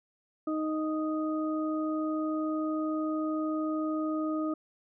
harmonic tone, 311.1 Hz, D#4, in tune, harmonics 1 / 2 / 4, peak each -29 / -37 / -38 dBFS, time 0.47-4.54 s, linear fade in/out 5 ms, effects none

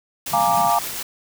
white noise with tremolo, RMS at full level -28 dBFS, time 0.26-1.03 s, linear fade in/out 5 ms, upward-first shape sine, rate 7.1 Hz, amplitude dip 25%
white band-pass noise, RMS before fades -35 dBFS, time 0.31-0.7 s, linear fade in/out 5 ms, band 120 to 230 Hz, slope 48 dB/octave
sine chord, Bb dominant seventh, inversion second, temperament equal, 698.5 / 830.6 / 932.3 / 1174.7 Hz, F5 / Ab5 / Bb5 / D6, 0 / 0 / 0 / 0 cents, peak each -20 / -21 / -21 / -22 dBFS, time 0.33-0.79 s, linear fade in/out 5 ms
effects none

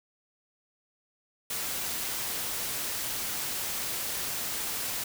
white noise, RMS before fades -33 dBFS, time 1.5-5.04 s, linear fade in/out 5 ms, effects none

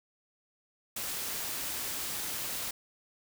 white noise, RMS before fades -36 dBFS, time 0.96-2.71 s, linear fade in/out 5 ms, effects none

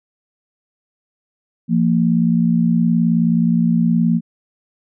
sine tone pair together, 171.2 / 230.3 Hz, F3 / A#3, -34 / -21 cents, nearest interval perfect fourth, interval 513 cents, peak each -15 dBFS, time 1.68-4.21 s, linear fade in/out 50 ms, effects none

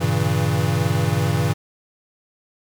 square chord, G diminished seventh, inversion none, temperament equal with one note detuned, 98 / 116.54 / 138.59 / 161.7 Hz, G2 / Bb2 / Db3 / Fb3, 0 / 0 / 0 / -33 cents, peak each -24 dBFS, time 0-1.54 s, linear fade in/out 20 ms, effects none

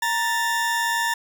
40% pulse tone pair together, 932.3 / 1765.5 Hz, A#5 / A6, 0 / +5 cents, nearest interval major seventh, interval 1105 cents, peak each -23 dBFS, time 0.02-1.14 s, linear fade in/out 5 ms, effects none

